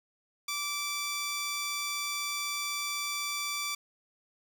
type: tone pair together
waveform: 10% pulse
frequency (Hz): 1164 / 2328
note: D6 / D7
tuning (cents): -16 / -16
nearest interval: octave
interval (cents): 1200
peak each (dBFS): -25 / -33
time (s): 0.48-3.75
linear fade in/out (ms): 5
effects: none